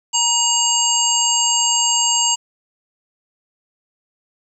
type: harmonic tone with a mistuned harmonic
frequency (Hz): 934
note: A#5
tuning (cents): +3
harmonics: 1 / 3 / 5 / 7 / 8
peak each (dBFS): -22 / -20 / -26 / -24 / -17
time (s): 0.13-2.36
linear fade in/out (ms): 20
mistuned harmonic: 3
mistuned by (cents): +37
effects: 8-bit

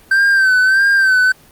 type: tone with vibrato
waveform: triangle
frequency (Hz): 1554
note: G6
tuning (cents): -16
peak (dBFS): -7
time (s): 0.11-1.32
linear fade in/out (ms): 5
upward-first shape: sine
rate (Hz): 1.6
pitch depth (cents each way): 59
effects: pink hiss -46 dBFS RMS until 1.51 s + Opus 32 kbps

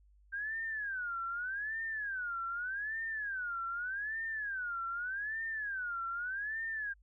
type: tone with vibrato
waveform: sine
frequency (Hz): 1568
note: G6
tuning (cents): 0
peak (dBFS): -35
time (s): 0.32-6.94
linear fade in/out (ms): 20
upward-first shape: sine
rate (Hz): 0.83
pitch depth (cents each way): 250
effects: added 50 Hz sine -61 dBFS peak until 7.02 s

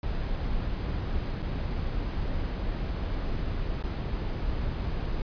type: noise with dropouts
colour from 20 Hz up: brown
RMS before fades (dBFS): -30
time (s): 0.03-5.22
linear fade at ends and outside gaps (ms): 2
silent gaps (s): 1.422-1.426 / 3.827-3.837
effects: resampled to 11025 Hz

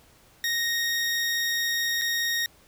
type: tone with dropouts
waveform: 20% pulse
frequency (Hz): 1864.7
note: A#6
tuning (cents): 0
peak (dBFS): -19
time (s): 0.44-2.46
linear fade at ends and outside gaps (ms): 1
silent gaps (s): 2.014-2.018
effects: pink hiss -57 dBFS RMS until 2.67 s

